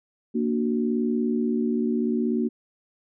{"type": "chord", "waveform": "sine", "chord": "Bb augmented", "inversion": "none", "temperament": "equal", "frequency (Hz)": [233.1, 293.7, 370], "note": ["Bb3", "D4", "F#4"], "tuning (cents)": [0, 0, 0], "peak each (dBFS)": [-23, -29, -28], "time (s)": [0.34, 2.49], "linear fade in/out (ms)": 20, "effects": []}